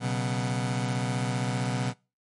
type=chord; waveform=sawtooth; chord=B suspended second; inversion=none; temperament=just; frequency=123.47 / 138.9 / 185.21 Hz; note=B2 / C#3 / F#3; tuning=0 / +4 / +2 cents; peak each=-24 / -29 / -28 dBFS; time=0-1.94 s; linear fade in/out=50 ms; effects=noise-tail reverb RT60 0.3 s tail -24 dB re dry + MP3 48 kbps